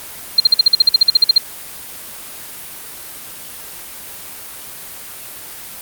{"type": "tone bursts", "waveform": "sine", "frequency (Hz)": 4186, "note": "C8", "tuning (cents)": 0, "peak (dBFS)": -4, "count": 15, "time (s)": [0.38, 1.381], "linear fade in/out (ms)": 5, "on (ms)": 21, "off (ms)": 49, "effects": ["white hiss -32 dBFS RMS until 5.81 s", "Opus 32 kbps"]}